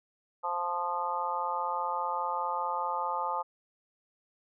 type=harmonic tone; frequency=175.1 Hz; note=F3; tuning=5 cents sharp; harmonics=3 / 4 / 5 / 6 / 7; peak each=-39 / -41 / -32 / -37 / -35 dBFS; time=0.43-3.43 s; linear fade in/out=20 ms; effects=none